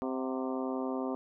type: harmonic tone with a mistuned harmonic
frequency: 130.81 Hz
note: C3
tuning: in tune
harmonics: 2 / 3 / 4 / 5 / 6 / 7 / 8 / 9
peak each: -34 / -38 / -40 / -42 / -44 / -45 / -46 / -47 dBFS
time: 0.02-1.15 s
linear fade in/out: 0 ms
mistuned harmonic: 6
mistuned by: -76 cents
effects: none